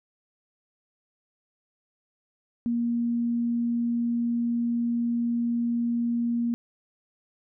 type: tone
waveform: sine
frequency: 236 Hz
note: A#3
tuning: 22 cents sharp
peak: -23 dBFS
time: 2.66-6.54 s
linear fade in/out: 0 ms
effects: none